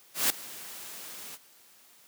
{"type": "noise with ADSR envelope", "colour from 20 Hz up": "white", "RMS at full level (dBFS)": -23, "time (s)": [0.14, 1.38], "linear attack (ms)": 160, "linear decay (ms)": 4, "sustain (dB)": -20, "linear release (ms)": 36, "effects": ["white hiss -58 dBFS RMS until 2.07 s", "high-pass 150 Hz 12 dB/octave"]}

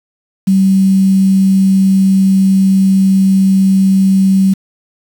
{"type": "tone with quantisation", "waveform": "sine", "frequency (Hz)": 192.2, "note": "G3", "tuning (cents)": -34, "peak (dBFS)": -6, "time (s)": [0.47, 4.54], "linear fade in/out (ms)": 10, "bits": 5, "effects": []}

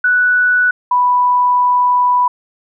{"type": "tone pair in turn", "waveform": "sine", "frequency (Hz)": [1480, 987.8], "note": ["F#6", "B5"], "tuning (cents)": [0, 0], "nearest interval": "perfect fifth", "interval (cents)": 700, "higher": "first", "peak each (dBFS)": -9, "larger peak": "neither", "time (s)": [[0.04, 0.71], [0.91, 2.28]], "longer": "second", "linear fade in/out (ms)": 5, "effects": []}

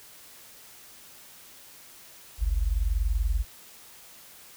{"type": "tone pair together", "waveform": "sine", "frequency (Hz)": [47.88, 68.3], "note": ["G1", "C#2"], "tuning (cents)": [-40, -25], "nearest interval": "tritone", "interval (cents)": 615, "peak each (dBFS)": [-24, -28], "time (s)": [2.38, 3.45], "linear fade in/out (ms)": 50, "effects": ["white hiss -50 dBFS RMS until 4.56 s"]}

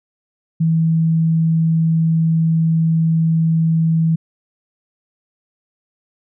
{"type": "tone", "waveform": "sine", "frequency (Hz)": 162.5, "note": "E3", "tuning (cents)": -24, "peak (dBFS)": -12, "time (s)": [0.6, 4.16], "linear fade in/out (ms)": 10, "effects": []}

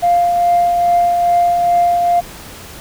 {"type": "tone with tremolo", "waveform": "sine", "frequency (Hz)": 698.5, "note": "F5", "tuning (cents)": 0, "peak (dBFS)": -7, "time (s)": [0.02, 2.21], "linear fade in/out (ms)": 20, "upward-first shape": "triangle", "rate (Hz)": 2.4, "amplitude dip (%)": 40, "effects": ["tanh soft clip ceiling -5 dBFS", "pink hiss -34 dBFS RMS until 2.8 s"]}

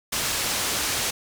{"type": "low-pass noise", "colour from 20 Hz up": "white", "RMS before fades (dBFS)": -26, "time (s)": [0.12, 1.11], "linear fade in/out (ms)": 10, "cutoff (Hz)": 8600, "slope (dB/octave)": 12, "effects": []}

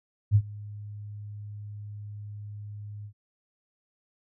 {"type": "tone with ADSR envelope", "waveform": "sine", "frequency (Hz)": 103.83, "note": "G#2", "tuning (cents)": 0, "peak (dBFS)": -14, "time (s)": [0.31, 3.13], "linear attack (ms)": 44, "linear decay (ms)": 61, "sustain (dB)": -23, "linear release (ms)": 78, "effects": []}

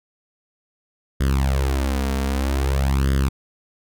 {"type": "tone with flanger", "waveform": "sawtooth", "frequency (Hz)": 67.5, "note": "C#2", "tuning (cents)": -45, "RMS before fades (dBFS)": -20, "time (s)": [1.2, 3.29], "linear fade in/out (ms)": 10, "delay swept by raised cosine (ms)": [0.6, 4.4], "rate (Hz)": 0.52, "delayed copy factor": 0.9, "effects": []}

